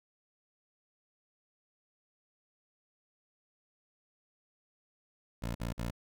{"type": "tone bursts", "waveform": "15% pulse", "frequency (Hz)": 58.27, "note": "A#1", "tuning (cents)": 0, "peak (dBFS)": -28, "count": 3, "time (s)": [5.42, 5.908], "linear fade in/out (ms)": 10, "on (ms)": 130, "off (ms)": 49, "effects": []}